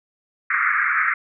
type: band-pass noise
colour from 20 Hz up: pink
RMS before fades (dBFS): -20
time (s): 0.5-1.14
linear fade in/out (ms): 5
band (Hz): 1200 to 2200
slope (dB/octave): 96
effects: none